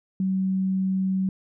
sine tone, 189.6 Hz, F#3, 43 cents sharp, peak -21 dBFS, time 0.2-1.29 s, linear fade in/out 2 ms, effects none

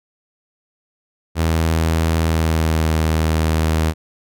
sawtooth tone with pitch glide, 81.2 to 79.48 Hz, E2 to D#2, -26 to +37 cents, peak -11 dBFS, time 1.35-3.94 s, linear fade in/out 50 ms, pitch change -37 cents, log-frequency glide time 2.21-2.92 s, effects none

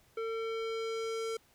square tone with low-pass filter sweep, 450 Hz, A4, 39 cents sharp, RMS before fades -36 dBFS, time 0.17-1.37 s, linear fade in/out 5 ms, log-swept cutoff 2100 to 8900 Hz, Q 0.94, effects pink hiss -66 dBFS RMS until 1.54 s

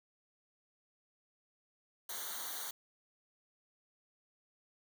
white noise with comb filter, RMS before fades -42 dBFS, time 2.09-2.71 s, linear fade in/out 5 ms, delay 0.39 ms, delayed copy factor -1, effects none

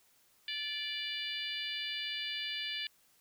harmonic tone with a mistuned harmonic, 587 Hz, D5, 1 cent flat, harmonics 3 / 4 / 5 / 6 / 7 / 8, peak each -44 / -43 / -40 / -41 / -47 / -47 dBFS, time 0.48-2.87 s, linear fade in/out 2 ms, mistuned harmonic 3, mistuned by -19 cents, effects white hiss -68 dBFS RMS until 3.2 s

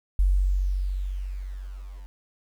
sine tone with level ramp, 47 Hz, F#1, 28 cents sharp, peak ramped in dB -16 to -38 dBFS, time 0.19-2.06 s, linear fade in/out 0 ms, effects 9-bit

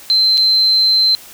sine tone with dropouts, 4100 Hz, C8, 36 cents flat, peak -9 dBFS, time 0.1-1.15 s, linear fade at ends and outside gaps 0 ms, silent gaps 0.373-0.378 s, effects white hiss -38 dBFS RMS until 1.33 s

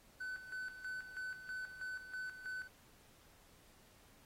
triangle tone with tremolo, 1510 Hz, F#6, 35 cents sharp, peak -39 dBFS, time 0.2-2.68 s, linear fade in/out 10 ms, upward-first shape square, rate 3.1 Hz, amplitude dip 65%, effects pink hiss -66 dBFS RMS until 4.25 s + AAC 48 kbps

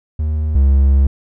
triangle tone pair in turn, 76.8 / 68.42 Hz, D#2 / C#2, -22 / -22 cents, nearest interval major second, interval 200 cents, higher first, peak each -13 / -6 dBFS, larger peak second, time 0.19-0.55 / 0.55-1.07 s, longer second, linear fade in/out 5 ms, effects none

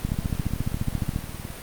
two click trains, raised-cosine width 5 ms, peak -21 / -12 dBFS, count 28 / 17, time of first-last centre 0.09-1.504 / 0.05-1.161 s, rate 19.1 / 14.4 Hz, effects pink hiss -39 dBFS RMS until 1.62 s + Opus 48 kbps

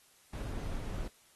brown noise, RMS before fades -38 dBFS, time 0.33-1.08 s, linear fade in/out 5 ms, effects white hiss -64 dBFS RMS until 1.35 s + AAC 32 kbps

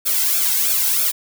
blue noise with flanger, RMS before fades -18 dBFS, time 0.05-1.12 s, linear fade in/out 20 ms, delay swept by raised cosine 1 to 1.73 ms, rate 3.1 Hz, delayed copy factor -0.9, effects none

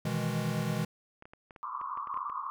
square chord, E major seventh, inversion second, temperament equal, 123.47 / 155.56 / 164.81 / 207.7 Hz, B2 / D#3 / E3 / G#3, 0 / 0 / 0 / 0 cents, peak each -36 dBFS, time 0.05-0.85 s, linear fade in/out 5 ms
clicks, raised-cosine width 0.5 ms, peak -34 dBFS, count 11, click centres 1.224 / 1.255 / 1.335 / 1.508 / 1.562 / 1.814 / 1.974 / 2.073 / 2.142 / 2.173 / 2.298 s
white band-pass noise, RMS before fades -37 dBFS, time 1.63-2.5 s, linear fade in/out 0 ms, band 1000 to 1200 Hz, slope 96 dB/octave
effects none

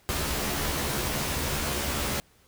pink noise with comb filter, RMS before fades -29 dBFS, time 0.09-2.2 s, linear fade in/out 0 ms, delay 14 ms, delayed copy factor +0.95, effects pink hiss -61 dBFS RMS until 2.47 s

